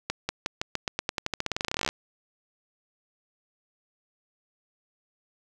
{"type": "accelerating click train", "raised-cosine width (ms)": 0.2, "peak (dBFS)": -10, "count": 28, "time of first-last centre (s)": [0.1, 1.89], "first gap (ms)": 190, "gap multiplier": 0.9, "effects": []}